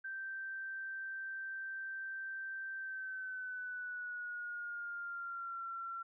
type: tone with pitch glide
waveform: sine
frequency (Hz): 1562 to 1359.8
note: G6 to F6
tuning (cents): -7 to -47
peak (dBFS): -40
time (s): 0.04-6.03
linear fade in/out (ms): 10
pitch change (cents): -240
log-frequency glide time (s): 2.76-5.64
effects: none